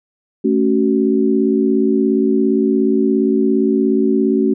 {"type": "chord", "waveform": "sine", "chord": "F# minor", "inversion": "first", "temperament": "equal with one note detuned", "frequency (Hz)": [220, 277.2, 375.4], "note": ["A3", "C#4", "F#4"], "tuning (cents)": [0, 0, 25], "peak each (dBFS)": -16, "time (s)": [0.44, 4.54], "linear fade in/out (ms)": 10, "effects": []}